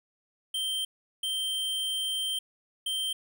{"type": "tone bursts at uneven times", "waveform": "square", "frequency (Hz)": 3136, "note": "G7", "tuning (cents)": 0, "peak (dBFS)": -29, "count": 3, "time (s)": [[0.54, 0.85], [1.23, 2.39], [2.86, 3.13]], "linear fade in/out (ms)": 5, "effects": []}